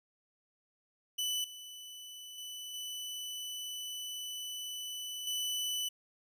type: tone with level steps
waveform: sawtooth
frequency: 2986 Hz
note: F#7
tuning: 15 cents sharp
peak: -29 / -43 / -39 / -36 / -30 dBFS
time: 1.18-5.89 s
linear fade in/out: 10 ms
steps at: 1.44 / 2.38 / 2.74 / 5.27 s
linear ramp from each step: 2 ms
effects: none